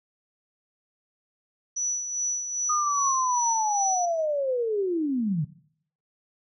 sine tone with tremolo, 5920 Hz, F#8, in tune, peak -24 dBFS, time 1.76-4.06 s, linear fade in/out 10 ms, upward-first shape sine, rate 2.5 Hz, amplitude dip 55%
sine linear sweep, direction down, 1244.5 to 138.59 Hz, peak -23 dBFS, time 2.69-5.45 s, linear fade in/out 10 ms
effects noise-tail reverb RT60 0.6 s tail -17 dB re dry

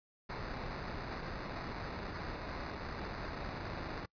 pink noise with sample-and-hold, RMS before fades -42 dBFS, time 0.29-4.06 s, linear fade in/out 10 ms, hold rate 3150 Hz, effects noise-tail reverb RT60 0.1 s tail -25 dB re dry + resampled to 11025 Hz

